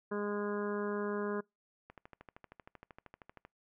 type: harmonic tone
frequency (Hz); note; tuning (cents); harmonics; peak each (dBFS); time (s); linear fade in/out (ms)
205.9; G#3; -15; 1 / 2 / 3 / 4 / 5 / 6 / 7 / 8; -38 / -36 / -45 / -54 / -44 / -48 / -47 / -48; 0.11-1.41; 10
type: click train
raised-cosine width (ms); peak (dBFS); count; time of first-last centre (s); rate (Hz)
0.5; -35; 21; 1.9-3.45; 12.9
effects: noise-tail reverb RT60 0.2 s tail -26 dB re dry